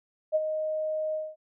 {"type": "tone with ADSR envelope", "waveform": "sine", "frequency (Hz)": 622.3, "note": "D#5", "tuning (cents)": 0, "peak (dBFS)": -19, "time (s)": [0.32, 1.36], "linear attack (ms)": 33, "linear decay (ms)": 35, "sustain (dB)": -8, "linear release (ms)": 220, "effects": []}